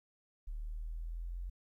sine exponential sweep, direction up, 37.18 to 44.7 Hz, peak -38 dBFS, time 0.47-1.5 s, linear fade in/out 10 ms, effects 13-bit

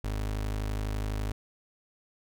30% pulse tone, 52 Hz, G#1, 3 cents sharp, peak -27 dBFS, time 0.04-1.32 s, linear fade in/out 5 ms, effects none

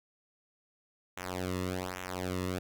sawtooth tone with flanger, 91.7 Hz, F#2, 15 cents flat, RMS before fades -36 dBFS, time 1.17-2.59 s, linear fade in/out 5 ms, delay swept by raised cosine 0.21 to 1.31 ms, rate 1.2 Hz, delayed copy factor -0.95, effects none

